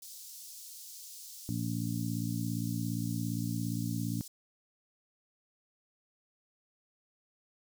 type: high-pass noise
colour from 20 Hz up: pink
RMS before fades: -48 dBFS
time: 0.02-4.28 s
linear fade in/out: 5 ms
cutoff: 4800 Hz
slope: 24 dB/octave
type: harmonic tone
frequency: 57.4 Hz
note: A#1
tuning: 26 cents flat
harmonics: 2 / 3 / 4 / 5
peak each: -35 / -37 / -38 / -39 dBFS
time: 1.49-4.21 s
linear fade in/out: 0 ms
effects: none